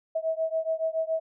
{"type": "beating tone pair", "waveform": "sine", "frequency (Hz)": [642, 649.1], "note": ["E5", "E5"], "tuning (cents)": [-46, -27], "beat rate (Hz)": 7.1, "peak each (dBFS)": [-28, -29], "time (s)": [0.15, 1.2], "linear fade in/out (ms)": 10, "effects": []}